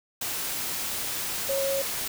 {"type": "tone in noise", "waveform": "sine", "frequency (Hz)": 547, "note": "C#5", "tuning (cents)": -23, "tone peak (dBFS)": -25, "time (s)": [1.49, 1.82], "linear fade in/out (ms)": 5, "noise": "white", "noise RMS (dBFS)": -31, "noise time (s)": [0.21, 2.08], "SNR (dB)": 3, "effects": []}